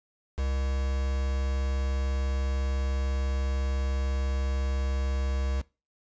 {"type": "tone with quantisation", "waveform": "triangle", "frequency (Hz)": 67, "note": "C2", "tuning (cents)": 42, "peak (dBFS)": -24, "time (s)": [0.37, 5.62], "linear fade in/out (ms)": 20, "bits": 6, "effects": ["noise-tail reverb RT60 0.3 s tail -22 dB re dry", "resampled to 16000 Hz"]}